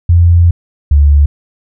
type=tone pair in turn; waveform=sine; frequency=85.9 / 72.23 Hz; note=F2 / D2; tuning=-28 / -28 cents; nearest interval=minor third; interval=300 cents; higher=first; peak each=-3 dBFS; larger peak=neither; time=0.09-0.51 / 0.91-1.26 s; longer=first; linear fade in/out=5 ms; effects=none